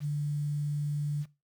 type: tone with quantisation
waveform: sine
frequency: 146.83 Hz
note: D3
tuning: in tune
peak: -28 dBFS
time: 0-1.26 s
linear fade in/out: 50 ms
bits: 9
effects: noise-tail reverb RT60 0.3 s tail -20 dB re dry